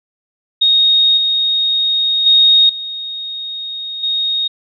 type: tone with level steps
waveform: sine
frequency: 3729 Hz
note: A#7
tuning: in tune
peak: -8 / -12 / -6 / -22 / -14 dBFS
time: 0.61-4.48 s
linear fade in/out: 10 ms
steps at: 1.17 / 2.26 / 2.69 / 4.03 s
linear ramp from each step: 5 ms
effects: none